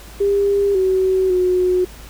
sine tone with pitch steps, 401 / 376.7 / 364.6 Hz, G4 / F#4 / F#4, +39 / +31 / -25 cents, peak -13 dBFS, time 0.2-1.85 s, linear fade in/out 10 ms, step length 550 ms, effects added 54 Hz sine -37 dBFS peak until 2.09 s + pink hiss -41 dBFS RMS until 2.09 s

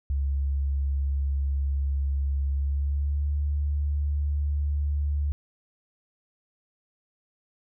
sine tone with pitch glide, 69.3 to 72.58 Hz, C#2 to D2, 0 to -20 cents, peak -23 dBFS, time 0.1-5.32 s, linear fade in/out 0 ms, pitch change +80 cents, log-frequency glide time 2.54-3.31 s, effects none

